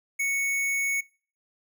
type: tone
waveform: square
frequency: 2217 Hz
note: C#7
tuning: in tune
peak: -25 dBFS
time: 0.19-1.01 s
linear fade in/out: 10 ms
effects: noise-tail reverb RT60 0.4 s tail -23 dB re dry